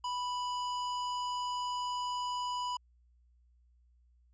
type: tone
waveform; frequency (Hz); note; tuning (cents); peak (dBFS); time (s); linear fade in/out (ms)
square; 988; B5; 0; -34; 0.04-2.77; 5
effects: added 60 Hz sine -63 dBFS peak until 4.33 s + resampled to 16000 Hz